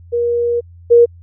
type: tone pair in turn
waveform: sine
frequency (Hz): 475.1 / 473.2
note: A#4 / A#4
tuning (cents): +33 / +26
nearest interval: unison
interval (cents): 7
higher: first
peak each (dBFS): -13 / -4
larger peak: second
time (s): 0.12-0.61 / 0.9-1.06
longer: first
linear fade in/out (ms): 20
effects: added 86 Hz sine -37 dBFS peak until 1.22 s